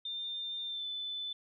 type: tone with pitch glide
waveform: sine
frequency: 3603 to 3511 Hz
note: A7 to A7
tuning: +40 to -4 cents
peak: -36 dBFS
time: 0.05-1.33 s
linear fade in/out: 5 ms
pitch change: -44 cents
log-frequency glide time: 0.65-0.86 s
effects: none